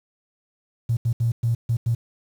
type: tone bursts at uneven times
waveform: triangle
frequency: 116.54 Hz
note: A#2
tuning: in tune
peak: -14 dBFS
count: 6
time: 0.89-0.97 / 1.05-1.13 / 1.2-1.32 / 1.43-1.55 / 1.69-1.77 / 1.86-1.95 s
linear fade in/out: 10 ms
effects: tanh soft clip ceiling -16 dBFS + 8-bit